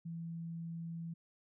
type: tone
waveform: sine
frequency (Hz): 166.5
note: E3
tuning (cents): +18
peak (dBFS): -40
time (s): 0.05-1.14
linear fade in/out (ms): 10
effects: none